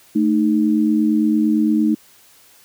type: tone pair together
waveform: sine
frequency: 220 / 308.8 Hz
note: A3 / D#4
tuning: 0 / -13 cents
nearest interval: tritone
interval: 587 cents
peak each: -16 dBFS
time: 0.15-1.95 s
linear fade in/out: 10 ms
effects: white hiss -50 dBFS RMS until 2.64 s + high-pass 60 Hz 12 dB/octave